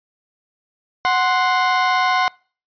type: tone pair together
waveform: 30% pulse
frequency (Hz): 738.6 / 1046.5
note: F#5 / C6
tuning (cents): -3 / 0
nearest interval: tritone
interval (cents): 603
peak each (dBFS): -15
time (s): 1.05-2.28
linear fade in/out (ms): 0
effects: noise-tail reverb RT60 0.4 s tail -26 dB re dry + resampled to 11025 Hz